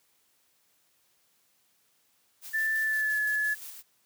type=noise with tremolo; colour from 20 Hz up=blue; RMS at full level=-42 dBFS; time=2.41-3.83 s; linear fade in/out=50 ms; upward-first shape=square; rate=5.8 Hz; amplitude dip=35%
type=tone with pitch glide; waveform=sine; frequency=1766 to 1710.8 Hz; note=A6 to A6; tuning=+6 to -49 cents; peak=-25 dBFS; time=2.53-3.55 s; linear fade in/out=20 ms; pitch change=-55 cents; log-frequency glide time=2.8-3.19 s
effects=white hiss -69 dBFS RMS until 4.05 s + high-pass 80 Hz 12 dB/octave